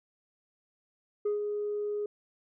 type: tone with ADSR envelope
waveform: sine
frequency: 415.3 Hz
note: G#4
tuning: in tune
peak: -23 dBFS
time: 1.25-2.06 s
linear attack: 9 ms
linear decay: 130 ms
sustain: -6 dB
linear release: 3 ms
effects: tanh soft clip ceiling -25 dBFS